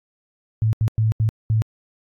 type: tone bursts at uneven times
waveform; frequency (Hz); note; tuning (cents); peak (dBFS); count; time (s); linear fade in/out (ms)
sine; 110; A2; 0; -15; 5; 0.62-0.73 / 0.81-0.88 / 0.98-1.12 / 1.2-1.29 / 1.5-1.62; 0
effects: AAC 64 kbps